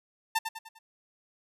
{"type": "tone with echo", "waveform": "sawtooth", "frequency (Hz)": 895, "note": "A5", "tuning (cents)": 29, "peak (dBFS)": -20, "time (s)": [0.35, 0.39], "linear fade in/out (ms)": 10, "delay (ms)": 100, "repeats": 4, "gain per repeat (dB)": -7, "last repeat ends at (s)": 0.79, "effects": []}